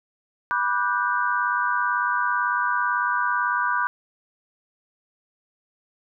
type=chord; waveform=sine; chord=G major seventh; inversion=first; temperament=just; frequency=980 / 1176 / 1470 / 1568 Hz; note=B5 / D6 / F#6 / G6; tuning=-14 / +2 / -12 / 0 cents; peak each=-25 / -26 / -26 / -27 dBFS; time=0.51-3.87 s; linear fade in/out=0 ms; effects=none